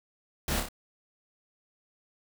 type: noise with echo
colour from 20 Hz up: pink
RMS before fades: -31 dBFS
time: 0.48-0.6 s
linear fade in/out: 2 ms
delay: 29 ms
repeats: 3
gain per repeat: -4 dB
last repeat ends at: 0.687 s
effects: none